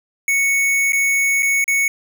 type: tone with dropouts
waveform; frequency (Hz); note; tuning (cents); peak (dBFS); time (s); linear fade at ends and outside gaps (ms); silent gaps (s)
square; 2217; C#7; 0; -15; 0.28-1.88; 2; 0.922-0.931 / 1.424-1.429 / 1.642-1.679
effects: none